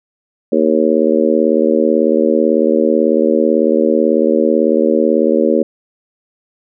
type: harmonic tone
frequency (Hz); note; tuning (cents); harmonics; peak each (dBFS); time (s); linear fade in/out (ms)
78.1; D#2; +7; 3 / 4 / 5 / 6 / 7; -16 / -16 / -16 / -16 / -16; 0.52-5.63; 5
effects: none